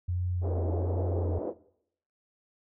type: tone with vibrato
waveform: sine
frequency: 88.4 Hz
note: F2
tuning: 22 cents sharp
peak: -27 dBFS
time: 0.08-1.39 s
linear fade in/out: 10 ms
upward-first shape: sine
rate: 1.3 Hz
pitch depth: 37 cents each way
type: band-pass noise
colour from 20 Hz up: pink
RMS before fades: -35 dBFS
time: 0.41-1.54 s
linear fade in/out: 50 ms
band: 320 to 580 Hz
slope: 24 dB/octave
effects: noise-tail reverb RT60 0.7 s tail -19 dB re dry